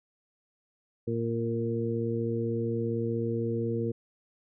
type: harmonic tone with a mistuned harmonic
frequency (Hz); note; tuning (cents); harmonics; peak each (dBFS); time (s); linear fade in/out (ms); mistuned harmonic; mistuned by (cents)
115.7; A#2; -13; 1 / 2 / 3 / 4; -32 / -33 / -34 / -32; 1.07-3.92; 10; 1; -15
effects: none